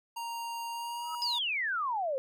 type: tone with pitch glide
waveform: square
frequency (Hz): 932.3 to 954.6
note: A#5 to A#5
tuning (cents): 0 to +41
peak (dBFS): -36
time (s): 0.16-1.39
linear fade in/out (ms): 10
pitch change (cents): +41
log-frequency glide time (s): 0.71-1.12
type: tone with exponential growth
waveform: sine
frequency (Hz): 1285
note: E6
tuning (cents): -45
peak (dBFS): -34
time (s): 0.99-1.15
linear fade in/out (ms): 2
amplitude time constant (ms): 34
type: exponential sweep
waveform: sine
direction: down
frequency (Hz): 5100 to 510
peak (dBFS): -29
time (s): 1.22-2.18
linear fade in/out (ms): 0
effects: none